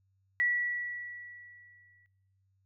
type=tone with exponential decay; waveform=sine; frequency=1943 Hz; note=B6; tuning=29 cents flat; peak=-24 dBFS; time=0.4-2.06 s; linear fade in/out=0 ms; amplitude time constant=360 ms; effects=noise-tail reverb RT60 0.9 s tail -22 dB re dry + added 96 Hz sine -69 dBFS peak until 2.65 s